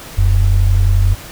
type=tone pair together; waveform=sine; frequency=41.2 / 92.5 Hz; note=E1 / F#2; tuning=0 / 0 cents; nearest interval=octave + major second; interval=1400 cents; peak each=-11 dBFS; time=0.17-1.15 s; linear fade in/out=20 ms; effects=pink hiss -33 dBFS RMS until 1.31 s